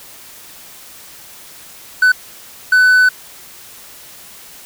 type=tone bursts at uneven times; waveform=triangle; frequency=1500 Hz; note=F#6; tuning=23 cents sharp; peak=-5 dBFS; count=2; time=2.02-2.12 / 2.72-3.09 s; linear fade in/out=5 ms; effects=white hiss -38 dBFS RMS until 4.65 s